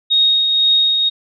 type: tone with tremolo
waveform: sine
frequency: 3737 Hz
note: A#7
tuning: 4 cents sharp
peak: -9 dBFS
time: 0.1-1.1 s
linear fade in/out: 20 ms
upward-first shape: triangle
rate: 2 Hz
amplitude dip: 40%
effects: none